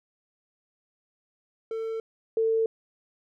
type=tone pair in turn; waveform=triangle / sine; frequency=448.1 / 448.1 Hz; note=A4 / A4; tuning=+32 / +32 cents; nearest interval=unison; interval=0 cents; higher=neither; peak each=-27 / -21 dBFS; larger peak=second; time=1.71-2 / 2.37-2.66 s; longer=neither; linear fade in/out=2 ms; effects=none

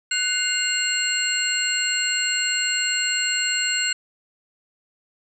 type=tone cluster; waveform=sine; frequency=1495 / 2112 / 2800 / 4226 / 7600 Hz; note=F#6 / C7 / F7 / C8 / A#8; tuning=+17 / +16 / +4 / +16 / +33 cents; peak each=-27 / -29 / -25 / -28 / -26 dBFS; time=0.11-3.93 s; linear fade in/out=5 ms; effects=none

